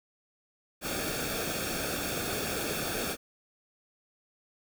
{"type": "noise with comb filter", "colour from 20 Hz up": "pink", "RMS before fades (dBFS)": -33, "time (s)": [0.81, 3.17], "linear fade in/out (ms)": 50, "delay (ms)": 1, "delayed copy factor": -0.7, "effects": []}